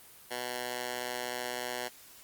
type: tone with high-pass filter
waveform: 10% pulse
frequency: 123.47 Hz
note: B2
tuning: in tune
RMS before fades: -37 dBFS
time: 0.3-1.89 s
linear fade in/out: 20 ms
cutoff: 560 Hz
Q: 0.5
effects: white hiss -54 dBFS RMS until 2.23 s + Opus 32 kbps